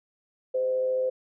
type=tone with frequency modulation; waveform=sine; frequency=514 Hz; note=C5; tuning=31 cents flat; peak=-23 dBFS; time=0.54-1.1 s; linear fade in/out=10 ms; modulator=114 Hz; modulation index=0.26; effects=none